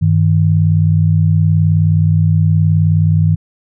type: tone pair together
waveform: sine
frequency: 98.4 / 157.51 Hz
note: G2 / D#3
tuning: +7 / +22 cents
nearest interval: minor sixth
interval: 815 cents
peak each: -11 dBFS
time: 0.01-3.36 s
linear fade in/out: 20 ms
effects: none